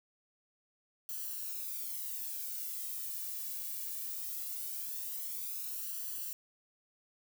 violet noise with flanger, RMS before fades -40 dBFS, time 1.09-6.33 s, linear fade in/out 0 ms, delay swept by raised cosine 0.67 to 1.77 ms, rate 0.2 Hz, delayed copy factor +0.7, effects none

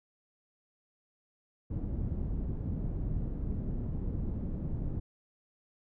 pink low-pass noise, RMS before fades -34 dBFS, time 1.7-5 s, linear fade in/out 10 ms, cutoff 220 Hz, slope 12 dB/octave, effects none

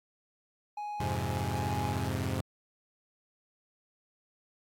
triangle tone with tremolo, 833 Hz, G#5, 5 cents sharp, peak -33 dBFS, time 0.77-2.09 s, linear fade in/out 5 ms, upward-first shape square, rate 1.3 Hz, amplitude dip 40%
sawtooth chord, F minor, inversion none, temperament equal, 87.31 / 103.83 / 130.81 Hz, F2 / Ab2 / C3, 0 / 0 / 0 cents, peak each -31 dBFS, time 1-2.41 s, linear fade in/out 5 ms
effects AAC 64 kbps

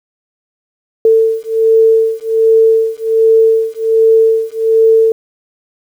sine beating tone pair, 446.6 / 447.9 Hz, A4 / A4, +26 / +31 cents, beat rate 1.3 Hz, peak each -10 dBFS, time 1.05-5.12 s, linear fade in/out 2 ms, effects 7-bit

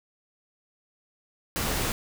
pink noise, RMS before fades -28 dBFS, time 1.56-1.92 s, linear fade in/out 0 ms, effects none

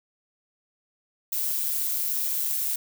violet noise with amplitude modulation, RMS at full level -25 dBFS, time 1.32-2.76 s, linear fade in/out 5 ms, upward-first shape sine, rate 143 Hz, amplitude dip 45%, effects none

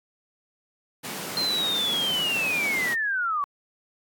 pink high-pass noise, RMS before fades -34 dBFS, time 1.03-2.95 s, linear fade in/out 20 ms, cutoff 160 Hz, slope 24 dB/octave
sine linear sweep, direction down, 4186 to 1112 Hz, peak -23 dBFS, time 1.37-3.44 s, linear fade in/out 0 ms
effects AAC 64 kbps

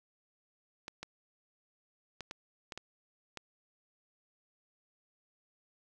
clicks, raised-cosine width 0.2 ms, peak -24 dBFS, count 7, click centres 0.881 / 1.03 / 2.207 / 2.311 / 2.722 / 2.776 / 3.373 s, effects none

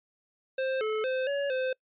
square tone with pitch steps, 526 / 433.1 / 518 / 564 / 517 Hz, C5 / A4 / C5 / C#5 / C5, +9 / -27 / -17 / +30 / -21 cents, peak -28 dBFS, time 0.58-1.73 s, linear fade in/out 5 ms, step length 230 ms, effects noise-tail reverb RT60 0.1 s tail -26 dB re dry + resampled to 8000 Hz

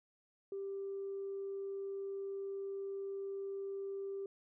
sine tone, 393.2 Hz, G4, 5 cents sharp, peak -38 dBFS, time 0.52-4.26 s, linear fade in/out 2 ms, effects tanh soft clip ceiling -34 dBFS

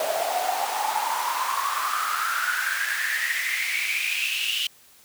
pink noise with high-pass filter sweep, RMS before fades -26 dBFS, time 0-4.67 s, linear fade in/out 2 ms, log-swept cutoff 630 to 3000 Hz, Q 9.7, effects white hiss -54 dBFS RMS until 5.04 s

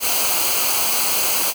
white noise with comb filter, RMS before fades -19 dBFS, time 0-1.54 s, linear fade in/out 50 ms, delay 0.55 ms, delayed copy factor -0.65, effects none

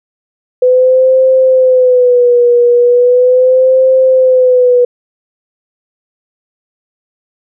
sine tone with vibrato, 501 Hz, B4, 25 cents sharp, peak -4 dBFS, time 0.62-4.85 s, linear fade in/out 5 ms, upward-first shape sine, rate 0.38 Hz, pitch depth 70 cents each way, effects none

